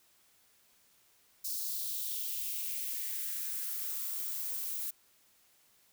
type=noise with high-pass filter sweep; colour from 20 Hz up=violet; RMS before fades=-37 dBFS; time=1.44-4.91 s; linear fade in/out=10 ms; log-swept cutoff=4900 to 660 Hz; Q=2.5; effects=white hiss -67 dBFS RMS until 5.92 s